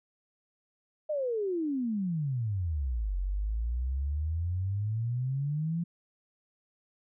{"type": "exponential two-way sweep", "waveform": "sine", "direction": "down then up", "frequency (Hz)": [626, 45.02, 173.1], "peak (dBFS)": -28, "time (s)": [1.09, 5.84], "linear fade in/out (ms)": 10, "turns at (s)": 3.17, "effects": []}